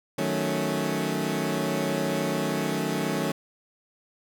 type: chord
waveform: 20% pulse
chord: D# half-diminished seventh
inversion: none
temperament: equal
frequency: 155.56 / 185 / 220 / 277.2 Hz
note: D#3 / F#3 / A3 / C#4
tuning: 0 / 0 / 0 / 0 cents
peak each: -26 dBFS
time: 0.18-3.32 s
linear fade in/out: 5 ms
effects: none